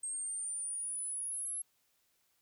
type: exponential sweep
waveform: sine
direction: up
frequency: 8372 to 11100 Hz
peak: -36 dBFS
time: 0.03-1.62 s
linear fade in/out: 5 ms
effects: white hiss -75 dBFS RMS until 2.41 s